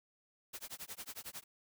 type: noise with tremolo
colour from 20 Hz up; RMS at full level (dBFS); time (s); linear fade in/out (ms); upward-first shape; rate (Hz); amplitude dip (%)
white; -44; 0.53-1.44; 10; sine; 11; 100
effects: none